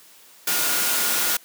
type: tone in noise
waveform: sine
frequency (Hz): 1433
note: F6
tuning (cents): +44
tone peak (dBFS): -32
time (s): 0.47-1.37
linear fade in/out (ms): 5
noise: white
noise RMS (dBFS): -22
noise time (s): 0.47-1.37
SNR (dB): -13
effects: white hiss -50 dBFS RMS until 1.44 s + high-pass 200 Hz 12 dB/octave